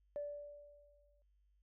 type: tone with exponential decay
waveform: sine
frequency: 582 Hz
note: D5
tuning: 16 cents flat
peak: -37 dBFS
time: 0.16-1.22 s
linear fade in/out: 0 ms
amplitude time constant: 230 ms
effects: tanh soft clip ceiling -33 dBFS + added 50 Hz sine -70 dBFS peak until 1.62 s